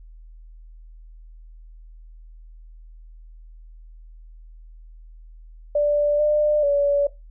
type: tone with pitch steps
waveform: sine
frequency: 587 / 599 / 571 Hz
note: D5 / D5 / D5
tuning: -1 / +34 / -49 cents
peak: -16 dBFS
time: 5.75-7.07 s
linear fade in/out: 5 ms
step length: 440 ms
effects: noise-tail reverb RT60 0.2 s tail -18 dB re dry + added 40 Hz sine -41 dBFS peak until 7.3 s